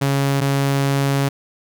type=tone pair in turn; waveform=sawtooth; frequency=138.59 / 138.59 Hz; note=C#3 / C#3; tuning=0 / 0 cents; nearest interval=unison; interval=0 cents; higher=neither; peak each=-12 dBFS; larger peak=neither; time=0.01-0.41 / 0.41-1.29 s; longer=second; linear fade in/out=10 ms; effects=none